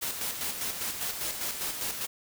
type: noise with tremolo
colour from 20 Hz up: white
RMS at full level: -32 dBFS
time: 0.01-2.07 s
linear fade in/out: 20 ms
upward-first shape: square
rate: 5 Hz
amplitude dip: 45%
effects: none